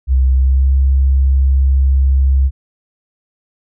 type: tone with pitch glide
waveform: sine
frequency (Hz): 65.1 to 67.09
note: C2 to C2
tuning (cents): -8 to +44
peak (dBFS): -8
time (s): 0.07-2.51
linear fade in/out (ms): 50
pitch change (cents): +52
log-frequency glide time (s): 0.33-0.7
effects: none